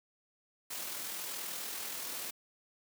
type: noise with amplitude modulation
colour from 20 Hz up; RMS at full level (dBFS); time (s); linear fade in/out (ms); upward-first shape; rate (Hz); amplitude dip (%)
white; -39; 0.7-2.31; 10; sine; 40.9; 30
effects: high-pass 200 Hz 12 dB/octave